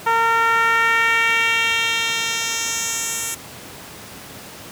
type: tone with band-pass filter sweep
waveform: 10% pulse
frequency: 457.6 Hz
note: A#4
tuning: 32 cents flat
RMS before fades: -19 dBFS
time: 0.06-3.35 s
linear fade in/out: 10 ms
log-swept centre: 990 to 9300 Hz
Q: 1.7
effects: pink hiss -37 dBFS RMS until 4.71 s + high-pass 100 Hz 12 dB/octave